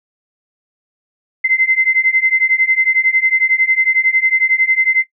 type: beating tone pair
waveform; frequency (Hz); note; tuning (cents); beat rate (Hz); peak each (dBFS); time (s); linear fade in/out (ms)
sine; 2062 / 2073; C7 / C7; -26 / -17; 11; -14; 1.44-5.04; 10
effects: noise-tail reverb RT60 0.1 s tail -17 dB re dry